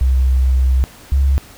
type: tone pair in turn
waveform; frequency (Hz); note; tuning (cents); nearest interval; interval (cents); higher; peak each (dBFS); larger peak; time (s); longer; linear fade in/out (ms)
sine; 64.7 / 68.41; C2 / C#2; -19 / -22; minor second; 97; second; -10; neither; 0.01-0.84 / 1.12-1.38; first; 0
effects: pink hiss -41 dBFS RMS until 1.57 s